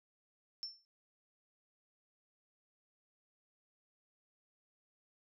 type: tone with exponential decay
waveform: sine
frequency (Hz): 5380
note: E8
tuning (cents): +34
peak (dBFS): -36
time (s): 0.63-0.85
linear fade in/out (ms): 0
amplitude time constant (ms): 46
effects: none